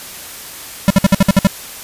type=tone bursts; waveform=square; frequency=196 Hz; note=G3; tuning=in tune; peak=-6 dBFS; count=8; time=0.88-1.47 s; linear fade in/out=0 ms; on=23 ms; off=58 ms; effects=white hiss -31 dBFS RMS until 1.83 s + resampled to 32000 Hz